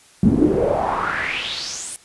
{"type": "noise with band-pass filter sweep", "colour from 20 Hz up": "brown", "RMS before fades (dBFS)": -20, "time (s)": [0.23, 1.96], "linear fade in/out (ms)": 0, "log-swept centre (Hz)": [200, 10000], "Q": 5, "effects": ["white hiss -50 dBFS RMS until 2.04 s", "resampled to 24000 Hz"]}